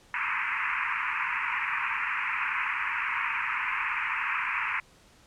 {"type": "band-pass noise", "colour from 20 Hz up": "white", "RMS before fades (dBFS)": -30, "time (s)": [0.14, 4.8], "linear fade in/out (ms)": 2, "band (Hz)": [910, 2600], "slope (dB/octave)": 96, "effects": ["pink hiss -58 dBFS RMS until 5.26 s", "low-pass 9000 Hz 12 dB/octave"]}